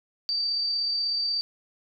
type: tone with amplitude modulation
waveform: sine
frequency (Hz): 4637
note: D8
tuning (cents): -23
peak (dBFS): -23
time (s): 0.29-1.41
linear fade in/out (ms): 0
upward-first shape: sine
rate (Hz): 36.4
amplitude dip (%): 25
effects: none